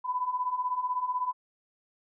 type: beating tone pair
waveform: sine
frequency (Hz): 987.8 / 1003.8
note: B5 / B5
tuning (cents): 0 / +28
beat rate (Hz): 16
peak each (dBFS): -33 / -29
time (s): 0.04-1.33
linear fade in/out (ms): 20
effects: none